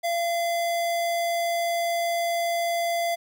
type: tone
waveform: square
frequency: 683 Hz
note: F5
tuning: 39 cents flat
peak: -24 dBFS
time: 0.03-3.16 s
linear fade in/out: 20 ms
effects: 10-bit